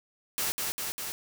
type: noise with echo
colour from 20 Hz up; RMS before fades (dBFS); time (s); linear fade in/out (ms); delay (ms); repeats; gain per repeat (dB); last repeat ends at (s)
white; -30; 0.38-0.52; 0; 200; 3; -2; 1.12
effects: none